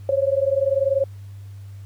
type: tone pair together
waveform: sine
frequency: 536 / 556.4 Hz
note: C5 / C#5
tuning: +42 / +6 cents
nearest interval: minor second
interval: 64 cents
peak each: -20 dBFS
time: 0.09-1.04 s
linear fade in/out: 2 ms
effects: added 99 Hz sine -35 dBFS peak until 1.85 s + pink hiss -57 dBFS RMS until 1.85 s